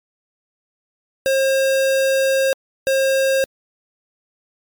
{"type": "tone bursts at uneven times", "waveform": "square", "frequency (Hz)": 536, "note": "C5", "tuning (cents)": 42, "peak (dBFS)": -15, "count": 2, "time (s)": [[1.26, 2.53], [2.87, 3.44]], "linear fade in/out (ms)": 0, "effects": ["MP3 96 kbps"]}